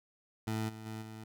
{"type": "tone with level steps", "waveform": "20% pulse", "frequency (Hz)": 110, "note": "A2", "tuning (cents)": 0, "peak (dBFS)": [-28, -40, -35, -40], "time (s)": [0.47, 1.24], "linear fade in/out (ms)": 5, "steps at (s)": [0.68, 0.85, 1.01], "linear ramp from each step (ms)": 20, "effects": []}